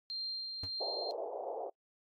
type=tone with tremolo; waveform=sine; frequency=4179 Hz; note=C8; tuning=3 cents flat; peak=-36 dBFS; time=0.1-1.11 s; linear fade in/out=0 ms; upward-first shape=sine; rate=1.7 Hz; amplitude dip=35%
type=tone with exponential decay; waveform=square; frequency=93 Hz; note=F#2; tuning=9 cents sharp; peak=-38 dBFS; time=0.63-0.71 s; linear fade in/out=5 ms; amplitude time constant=17 ms
type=band-pass noise; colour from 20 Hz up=pink; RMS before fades=-40 dBFS; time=0.8-1.7 s; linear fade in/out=10 ms; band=420 to 790 Hz; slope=48 dB/octave
effects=noise-tail reverb RT60 0.1 s tail -22 dB re dry + AAC 48 kbps